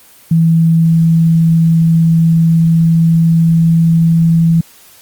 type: tone with pitch glide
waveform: sine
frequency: 164.2 to 165.34 Hz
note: E3 to E3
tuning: -6 to +6 cents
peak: -6 dBFS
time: 0.31-4.61 s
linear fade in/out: 5 ms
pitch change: +12 cents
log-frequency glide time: 1.99-4.4 s
effects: white hiss -42 dBFS RMS until 5.01 s + Opus 24 kbps